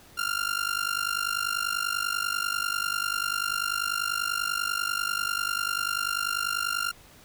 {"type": "tone with amplitude modulation", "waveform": "sawtooth", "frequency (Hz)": 1395, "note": "F6", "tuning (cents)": -2, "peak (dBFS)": -19, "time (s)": [0.17, 6.92], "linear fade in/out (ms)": 20, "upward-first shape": "sine", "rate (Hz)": 50.2, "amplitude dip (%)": 90, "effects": ["pink hiss -53 dBFS RMS until 7.24 s"]}